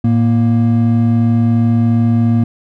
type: tone pair together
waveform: triangle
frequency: 111.44 / 234.3 Hz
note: A2 / A#3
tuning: +23 / +9 cents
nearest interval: octave + minor second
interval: 1286 cents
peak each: -10 dBFS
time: 0.04-2.44 s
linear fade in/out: 5 ms
effects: none